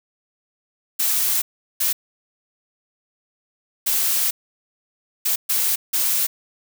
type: noise bursts at uneven times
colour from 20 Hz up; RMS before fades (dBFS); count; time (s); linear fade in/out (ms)
blue; -20; 6; 0.99-1.42 / 1.8-1.93 / 3.86-4.31 / 5.25-5.36 / 5.49-5.76 / 5.93-6.27; 10
effects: none